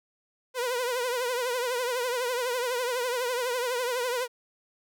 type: tone with vibrato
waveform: sawtooth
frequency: 493.9 Hz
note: B4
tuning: in tune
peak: -23 dBFS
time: 0.54-4.28 s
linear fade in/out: 50 ms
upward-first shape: triangle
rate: 12 Hz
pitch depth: 100 cents each way
effects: none